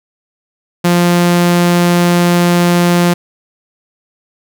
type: tone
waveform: sawtooth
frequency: 174.61 Hz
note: F3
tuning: in tune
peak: -4 dBFS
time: 0.84-3.14 s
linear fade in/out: 10 ms
effects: none